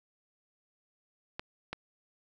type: clicks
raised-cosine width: 0.3 ms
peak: -20 dBFS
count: 2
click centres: 1.395 / 1.73 s
effects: none